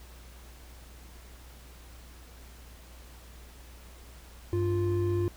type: tone pair together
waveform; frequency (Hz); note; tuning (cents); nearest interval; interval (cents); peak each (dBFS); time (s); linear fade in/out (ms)
triangle; 97.93 / 349.2; G2 / F4; -1 / 0; octave + minor seventh; 2201; -26; 4.53-5.28; 0
effects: added 60 Hz sine -48 dBFS peak until 5.36 s + pink hiss -54 dBFS RMS until 5.36 s